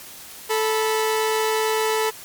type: tone pair together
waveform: sawtooth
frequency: 437.9 / 983.1 Hz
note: A4 / B5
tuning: -8 / -8 cents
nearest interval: octave + major second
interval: 1400 cents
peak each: -16 / -23 dBFS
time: 0.49-2.11 s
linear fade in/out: 20 ms
effects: white hiss -40 dBFS RMS until 2.24 s + MP3 96 kbps